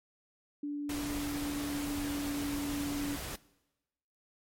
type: tone with pitch glide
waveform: sine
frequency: 290.8 to 287.3 Hz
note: D4 to D4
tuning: -17 to -38 cents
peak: -33 dBFS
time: 0.63-3.16 s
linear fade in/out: 5 ms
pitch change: -21 cents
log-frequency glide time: 0.74-2.31 s
type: noise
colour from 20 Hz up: pink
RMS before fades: -40 dBFS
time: 0.89-3.36 s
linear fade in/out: 5 ms
effects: noise-tail reverb RT60 1.0 s tail -21 dB re dry + MP3 64 kbps